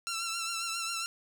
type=tone with vibrato; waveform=10% pulse; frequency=1351 Hz; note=E6; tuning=42 cents sharp; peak=-24 dBFS; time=0.07-1.06 s; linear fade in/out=0 ms; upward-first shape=triangle; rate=7.4 Hz; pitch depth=47 cents each way; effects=none